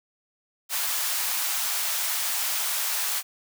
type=high-pass noise; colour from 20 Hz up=white; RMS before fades=-27 dBFS; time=0.69-3.23 s; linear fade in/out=50 ms; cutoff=690 Hz; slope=24 dB/octave; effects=none